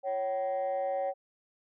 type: tone pair together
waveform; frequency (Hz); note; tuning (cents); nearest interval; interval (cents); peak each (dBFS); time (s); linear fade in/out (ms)
sine; 554.4 / 764; C#5 / G5; 0 / -45; tritone; 555; -29 / -31; 0.03-1.14; 50
effects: tanh soft clip ceiling -25 dBFS